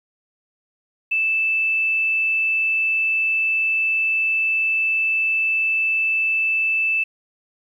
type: tone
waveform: sine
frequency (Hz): 2637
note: E7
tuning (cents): 0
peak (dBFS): -17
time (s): 1.11-7.04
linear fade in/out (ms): 10
effects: 9-bit